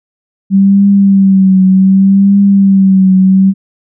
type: tone with vibrato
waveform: sine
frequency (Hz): 193.7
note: G3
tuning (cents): -20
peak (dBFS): -3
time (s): 0.5-3.54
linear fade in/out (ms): 50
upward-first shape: triangle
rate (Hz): 0.66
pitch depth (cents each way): 58
effects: none